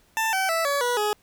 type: tone with pitch steps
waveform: 20% pulse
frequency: 889 / 765 / 658.3 / 566.5 / 487.5 / 419.6 Hz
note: A5 / G5 / E5 / C#5 / B4 / G#4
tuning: +18 / -42 / -3 / +37 / -23 / +18 cents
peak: -17 dBFS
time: 0.17-1.13 s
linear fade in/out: 0 ms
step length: 160 ms
effects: pink hiss -61 dBFS RMS until 1.22 s